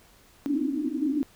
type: band-pass noise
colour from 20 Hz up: white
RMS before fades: -27 dBFS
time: 0.46-1.23 s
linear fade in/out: 0 ms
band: 260 to 310 Hz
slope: 96 dB/octave
effects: pink hiss -57 dBFS RMS until 1.35 s